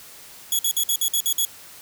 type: tone bursts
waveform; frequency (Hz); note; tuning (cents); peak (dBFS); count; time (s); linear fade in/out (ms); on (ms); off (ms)
5% pulse; 3368; G#7; +24; -11; 8; 0.52-1.451; 2; 70; 53
effects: white hiss -44 dBFS RMS until 1.81 s